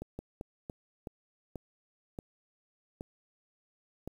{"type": "slowing click train", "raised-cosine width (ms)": 2, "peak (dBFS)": -26, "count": 9, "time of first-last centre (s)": [0.02, 4.076], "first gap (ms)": 170, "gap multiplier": 1.3, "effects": ["9-bit"]}